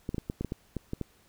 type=clicks; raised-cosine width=3 ms; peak=-19 dBFS; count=10; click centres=0.091 / 0.145 / 0.182 / 0.299 / 0.41 / 0.447 / 0.521 / 0.767 / 0.934 / 1.013 s; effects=pink hiss -63 dBFS RMS until 1.28 s